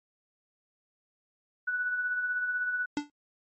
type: tone with tremolo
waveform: sine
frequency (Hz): 1480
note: F#6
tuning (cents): 0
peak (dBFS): -26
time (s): 1.67-2.86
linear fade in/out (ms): 10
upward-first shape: sine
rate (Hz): 16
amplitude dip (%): 40
type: tone with exponential decay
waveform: square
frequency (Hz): 292.7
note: D4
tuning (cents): -6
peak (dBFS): -25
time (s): 2.97-3.1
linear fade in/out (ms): 1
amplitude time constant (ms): 28
effects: MP3 32 kbps